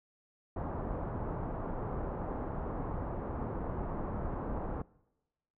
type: low-pass noise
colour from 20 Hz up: pink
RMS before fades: -37 dBFS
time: 0.56-4.82 s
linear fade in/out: 5 ms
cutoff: 1100 Hz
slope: 24 dB/octave
effects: noise-tail reverb RT60 1.0 s tail -23 dB re dry